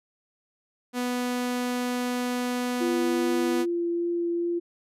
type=tone; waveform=sawtooth; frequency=246.9 Hz; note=B3; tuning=in tune; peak=-22 dBFS; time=0.93-3.66 s; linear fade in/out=50 ms
type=tone with vibrato; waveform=sine; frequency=343.4 Hz; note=F4; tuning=29 cents flat; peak=-24 dBFS; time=2.8-4.6 s; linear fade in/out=20 ms; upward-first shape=triangle; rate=2.5 Hz; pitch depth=9 cents each way
effects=resampled to 32000 Hz